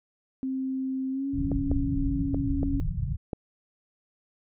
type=tone with pitch glide; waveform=sine; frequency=263.4 to 276.5 Hz; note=C4 to C#4; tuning=+12 to -4 cents; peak=-27 dBFS; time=0.43-2.8 s; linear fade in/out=0 ms; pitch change=+84 cents; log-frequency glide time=1.11-1.28 s
type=low-pass noise; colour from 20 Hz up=pink; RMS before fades=-29 dBFS; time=1.33-3.17 s; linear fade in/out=10 ms; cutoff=180 Hz; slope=96 dB/octave
type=clicks; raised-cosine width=2 ms; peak=-17 dBFS; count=5; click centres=1.517 / 1.715 / 2.345 / 2.631 / 3.332 s
effects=none